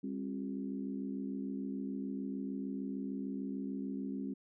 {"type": "harmonic tone with a mistuned harmonic", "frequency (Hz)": 66.7, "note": "C2", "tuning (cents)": 34, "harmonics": [3, 4, 5, 6], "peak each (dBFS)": [-40, -39, -48, -52], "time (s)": [0.03, 4.34], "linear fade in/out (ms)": 10, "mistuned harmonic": 5, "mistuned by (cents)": 66, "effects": []}